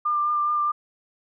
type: tone with vibrato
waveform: sine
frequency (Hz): 1195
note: D6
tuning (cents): +30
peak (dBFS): -20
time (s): 0.05-0.72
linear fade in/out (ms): 10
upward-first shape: sine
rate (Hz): 4.8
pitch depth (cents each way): 16
effects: none